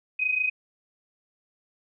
sine tone pair together, 2489 / 2516 Hz, D#7 / D#7, 0 / +19 cents, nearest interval unison, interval 19 cents, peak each -28 / -24 dBFS, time 0.19-0.5 s, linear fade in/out 10 ms, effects none

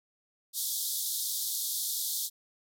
white band-pass noise, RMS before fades -33 dBFS, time 0.53-2.3 s, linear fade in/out 50 ms, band 3400 to 16000 Hz, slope 96 dB/octave, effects none

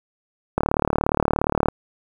click train, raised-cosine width 1 ms, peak -4 dBFS, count 42, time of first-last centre 0.58-1.685 s, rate 37.1 Hz, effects 7-bit

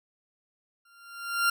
40% pulse tone with exponential growth, 1389 Hz, F6, 10 cents flat, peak -19 dBFS, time 0.85-1.5 s, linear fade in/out 5 ms, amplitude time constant 140 ms, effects none

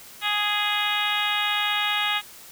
harmonic tone, 415.3 Hz, G#4, in tune, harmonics 2 / 3 / 4 / 5 / 6 / 7 / 8 / 9, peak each -30 / -30 / -30 / -30 / -30 / -30 / -30 / -30 dBFS, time 0.21-2.22 s, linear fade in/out 50 ms, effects white hiss -45 dBFS RMS until 2.51 s

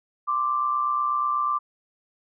sine tone pair together, 1046.5 / 1174.7 Hz, C6 / D6, 0 / 0 cents, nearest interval major second, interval 200 cents, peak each -29 / -22 dBFS, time 0.27-1.59 s, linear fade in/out 20 ms, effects none

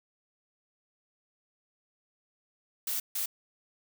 blue noise bursts at uneven times, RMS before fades -32 dBFS, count 2, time 2.87-3 / 3.15-3.26 s, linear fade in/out 5 ms, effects none

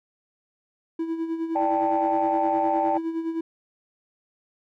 triangle tone with tremolo, 327.8 Hz, E4, 10 cents flat, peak -21 dBFS, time 0.99-3.41 s, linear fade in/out 5 ms, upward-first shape sine, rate 9.7 Hz, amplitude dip 60%
sine chord, D suspended fourth, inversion none, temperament equal, 587.3 / 784 / 880 Hz, D5 / G5 / A5, 0 / 0 / 0 cents, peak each -26 / -23 / -25 dBFS, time 1.55-2.98 s, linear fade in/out 10 ms
effects tanh soft clip ceiling -13 dBFS

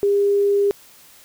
sine tone, 403.2 Hz, G4, 49 cents sharp, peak -14 dBFS, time 0.03-0.71 s, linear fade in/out 0 ms, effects white hiss -48 dBFS RMS until 1.24 s

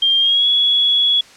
sine tone with pitch glide, 3194 to 3368 Hz, G7 to G#7, +32 to +24 cents, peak -11 dBFS, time 0.02-1.21 s, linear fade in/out 5 ms, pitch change +92 cents, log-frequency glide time 0.19-0.47 s, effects white hiss -43 dBFS RMS until 1.36 s + low-pass 6000 Hz 12 dB/octave

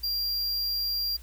square tone, 4760 Hz, D8, 22 cents sharp, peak -27 dBFS, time 0.03-1.17 s, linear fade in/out 10 ms, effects added 60 Hz sine -44 dBFS peak until 1.22 s + white hiss -55 dBFS RMS until 1.22 s

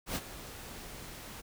pink noise with ADSR envelope, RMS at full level -33 dBFS, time 0.06-1.42 s, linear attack 98 ms, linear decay 40 ms, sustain -13 dB, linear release 20 ms, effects none

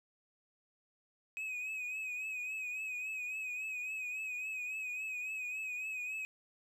triangle tone with vibrato, 2527 Hz, D#7, 26 cents sharp, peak -36 dBFS, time 1.37-6.25 s, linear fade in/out 0 ms, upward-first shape triangle, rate 3.6 Hz, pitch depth 63 cents each way, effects none

